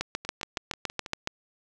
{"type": "two click trains", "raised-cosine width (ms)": 0.2, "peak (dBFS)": [-21, -11], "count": [6, 10], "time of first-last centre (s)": [[0.25, 1.062], [0.01, 1.274]], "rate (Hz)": [6.16, 7.12], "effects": []}